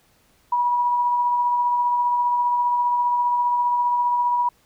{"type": "tone with tremolo", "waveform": "sine", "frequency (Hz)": 970, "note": "B5", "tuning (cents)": -31, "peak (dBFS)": -16, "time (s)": [0.52, 4.49], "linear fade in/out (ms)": 5, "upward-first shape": "triangle", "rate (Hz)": 15, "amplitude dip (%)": 30, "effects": ["pink hiss -60 dBFS RMS until 4.65 s"]}